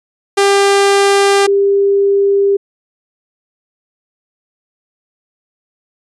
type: tone pair in turn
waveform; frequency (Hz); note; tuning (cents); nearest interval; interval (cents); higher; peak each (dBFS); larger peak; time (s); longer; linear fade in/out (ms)
sawtooth / sine; 398.1 / 398.1; G4 / G4; +27 / +27; unison; 0; neither; -4 / -8; first; 0.37-1.47 / 1.47-2.57; neither; 10
effects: resampled to 24000 Hz